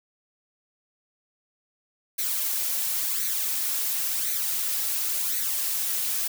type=noise with flanger; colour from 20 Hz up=blue; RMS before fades=-27 dBFS; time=2.18-6.28 s; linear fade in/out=10 ms; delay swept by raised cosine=0.48 to 3.68 ms; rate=0.94 Hz; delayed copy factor=+0.6; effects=none